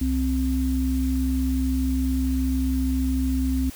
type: tone pair together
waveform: sine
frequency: 65.57 / 261.3 Hz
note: C2 / C4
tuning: +4 / -2 cents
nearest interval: 2 octaves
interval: 2394 cents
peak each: -23 dBFS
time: 0.01-3.7 s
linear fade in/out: 5 ms
effects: white hiss -43 dBFS RMS until 3.75 s